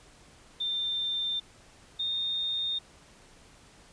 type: tone pair in turn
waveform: sine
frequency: 3590 / 3661 Hz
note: A7 / A#7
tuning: +34 / -32 cents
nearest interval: unison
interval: 34 cents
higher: second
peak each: -28 dBFS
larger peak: neither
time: 0.6-1.4 / 1.99-2.79 s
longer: neither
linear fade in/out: 10 ms
effects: pink hiss -56 dBFS RMS until 3.92 s + resampled to 22050 Hz